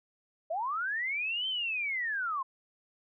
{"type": "linear two-way sweep", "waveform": "sine", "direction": "up then down", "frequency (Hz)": [608, 3133, 1021], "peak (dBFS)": -30, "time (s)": [0.5, 2.43], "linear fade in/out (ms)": 10, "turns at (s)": 1.48, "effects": []}